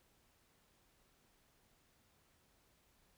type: silence
effects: pink hiss -73 dBFS RMS until 3.17 s